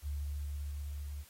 sine tone with level ramp, 72.3 Hz, D2, 27 cents flat, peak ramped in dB -34 to -39 dBFS, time 0.02-1.25 s, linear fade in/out 50 ms, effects white hiss -60 dBFS RMS until 1.29 s + AAC 48 kbps

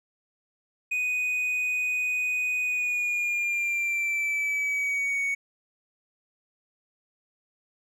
triangle tone with pitch glide, 2489 to 2230 Hz, D#7 to C#7, 0 to +10 cents, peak -23 dBFS, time 0.91-5.35 s, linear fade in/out 10 ms, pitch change -190 cents, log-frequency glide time 2.62-5.24 s, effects none

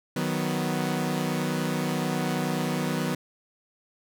sawtooth chord, B major, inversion first, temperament equal, 155.56 / 185 / 246.9 Hz, D#3 / F#3 / B3, 0 / 0 / 0 cents, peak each -26 dBFS, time 0.16-3.15 s, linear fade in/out 5 ms, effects none

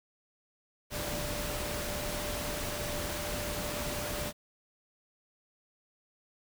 sine tone in noise, 591 Hz, D5, 11 cents sharp, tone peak -40 dBFS, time 0.9-4.33 s, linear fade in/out 50 ms, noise pink, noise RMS -36 dBFS, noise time 0.9-4.33 s, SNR -7 dB, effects none

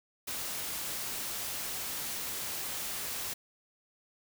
white noise, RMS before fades -37 dBFS, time 0.27-3.34 s, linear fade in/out 10 ms, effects none

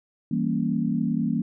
sine chord, E diminished seventh, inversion none, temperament equal, 164.81 / 196 / 233.1 / 277.2 Hz, E3 / G3 / Bb3 / Db4, 0 / 0 / 0 / 0 cents, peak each -28 / -28 / -25 / -30 dBFS, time 0.31-1.42 s, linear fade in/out 5 ms, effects none

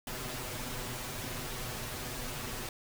pink noise with comb filter, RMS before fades -39 dBFS, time 0.07-2.69 s, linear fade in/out 2 ms, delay 8 ms, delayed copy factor +0.75, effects none

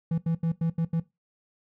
triangle tone bursts at uneven times, 165.2 Hz, E3, 4 cents sharp, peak -21 dBFS, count 6, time 0.11-0.18 / 0.26-0.35 / 0.43-0.52 / 0.61-0.7 / 0.78-0.85 / 0.93-1 s, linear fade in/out 5 ms, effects noise-tail reverb RT60 0.2 s tail -17 dB re dry

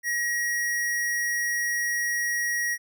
square tone, 1900 Hz, A#6, 33 cents sharp, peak -25 dBFS, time 0.03-2.78 s, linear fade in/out 50 ms, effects none

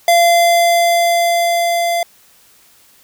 square tone with level ramp, 687 Hz, F5, 29 cents flat, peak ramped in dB -8 to -15 dBFS, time 0.08-2.03 s, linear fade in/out 2 ms, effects white hiss -49 dBFS RMS until 3.03 s

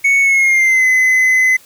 triangle tone with pitch glide, 2217 to 2033 Hz, C#7 to B6, 0 to +50 cents, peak -7 dBFS, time 0.04-1.57 s, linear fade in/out 10 ms, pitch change -150 cents, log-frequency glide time 0.21-0.86 s, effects white hiss -45 dBFS RMS until 1.65 s

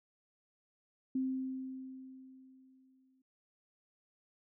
sine tone with exponential decay, 261.6 Hz, C4, in tune, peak -30 dBFS, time 1.15-3.22 s, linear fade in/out 5 ms, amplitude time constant 450 ms, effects none

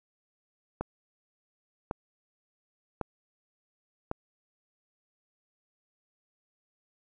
click train, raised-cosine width 1 ms, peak -17 dBFS, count 4, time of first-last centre 0.81-4.114 s, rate 0.908 Hz, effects none

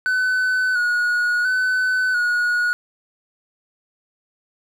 triangle tone with vibrato, 1480 Hz, F#6, in tune, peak -15 dBFS, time 0.06-2.73 s, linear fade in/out 0 ms, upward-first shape square, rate 0.72 Hz, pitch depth 33 cents each way, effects none

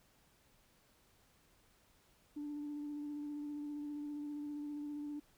sine tone with vibrato, 293.7 Hz, D4, in tune, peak -39 dBFS, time 2.36-5.2 s, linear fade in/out 10 ms, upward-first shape sine, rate 15 Hz, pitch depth 18 cents each way, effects tanh soft clip ceiling -37 dBFS + pink hiss -70 dBFS RMS until 5.37 s

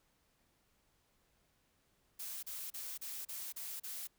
blue noise bursts, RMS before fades -44 dBFS, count 7, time 2.19-4.074 s, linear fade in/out 10 ms, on 240 ms, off 34 ms, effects pink hiss -75 dBFS RMS until 4.18 s

